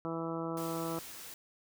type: harmonic tone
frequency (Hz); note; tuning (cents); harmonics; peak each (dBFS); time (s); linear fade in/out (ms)
164.81; E3; 0; 1 / 2 / 3 / 4 / 5 / 6 / 7 / 8; -41 / -38 / -41 / -44 / -48 / -46 / -47 / -45; 0.05-0.99; 0
type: noise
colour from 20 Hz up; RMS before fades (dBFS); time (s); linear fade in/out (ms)
white; -47; 0.57-1.34; 2
effects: none